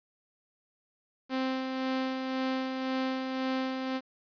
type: tone with tremolo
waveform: sawtooth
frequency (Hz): 261.6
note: C4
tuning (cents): 0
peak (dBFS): -24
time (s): 1.29-4.01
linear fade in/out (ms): 50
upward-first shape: sine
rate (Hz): 1.9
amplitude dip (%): 40
effects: resampled to 11025 Hz + 9-bit